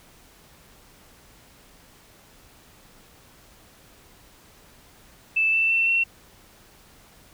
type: tone with pitch steps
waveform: sine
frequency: 2637 / 2663 / 2689 / 2716 Hz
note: E7 / E7 / E7 / F7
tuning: 0 / +17 / +34 / -49 cents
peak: -18 dBFS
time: 5.36-6.04 s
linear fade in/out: 10 ms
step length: 170 ms
effects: pink hiss -53 dBFS RMS until 7.33 s